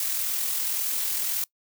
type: noise with amplitude modulation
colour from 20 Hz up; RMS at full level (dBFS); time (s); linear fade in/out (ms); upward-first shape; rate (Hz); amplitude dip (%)
blue; -26; 0-1.44; 2; sine; 41.9; 30
effects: noise-tail reverb RT60 0.1 s tail -23 dB re dry